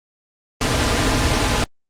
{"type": "noise with comb filter", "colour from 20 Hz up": "pink", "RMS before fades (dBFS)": -17, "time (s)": [0.61, 1.64], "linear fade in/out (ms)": 2, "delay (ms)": 5.4, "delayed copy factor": -0.65, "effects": ["low-pass 7000 Hz 12 dB/octave", "Opus 24 kbps"]}